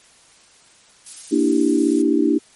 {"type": "noise", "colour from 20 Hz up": "violet", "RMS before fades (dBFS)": -31, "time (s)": [1.06, 2.02], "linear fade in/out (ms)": 5}
{"type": "chord", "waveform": "sine", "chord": "E half-diminished seventh", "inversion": "second", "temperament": "equal with one note detuned", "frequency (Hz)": [234.7, 293.7, 329.6, 392], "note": ["Bb3", "D4", "E4", "G4"], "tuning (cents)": [12, 0, 0, 0], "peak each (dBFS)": [-22, -17, -19, -22], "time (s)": [1.31, 2.39], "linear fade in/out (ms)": 20}
{"effects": ["white hiss -51 dBFS RMS until 2.55 s", "MP3 48 kbps"]}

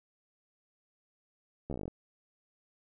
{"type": "slowing click train", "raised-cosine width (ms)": 2, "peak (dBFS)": -25, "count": 11, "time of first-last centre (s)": [1.7, 1.88], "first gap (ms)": 13, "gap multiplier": 1.07, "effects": []}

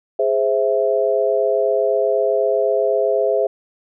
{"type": "chord", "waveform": "sine", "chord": "Ab augmented", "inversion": "none", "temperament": "equal", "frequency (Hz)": [415.3, 523.3, 659.3], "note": ["Ab4", "C5", "E5"], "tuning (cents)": [0, 0, 0], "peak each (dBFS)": -19, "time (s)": [0.19, 3.47], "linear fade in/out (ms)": 5, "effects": []}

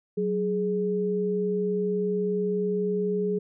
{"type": "tone pair together", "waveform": "sine", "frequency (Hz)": [186.15, 417.9], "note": ["F#3", "G#4"], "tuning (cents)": [11, 11], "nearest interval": "octave + major second", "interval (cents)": 1400, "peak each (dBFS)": [-28, -25], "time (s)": [0.17, 3.39], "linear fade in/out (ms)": 10, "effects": []}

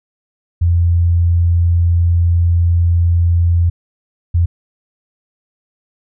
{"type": "tone bursts at uneven times", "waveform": "sine", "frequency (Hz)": 85.7, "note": "F2", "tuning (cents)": -32, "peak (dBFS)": -9, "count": 2, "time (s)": [[0.61, 3.7], [4.34, 4.46]], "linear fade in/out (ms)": 10, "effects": []}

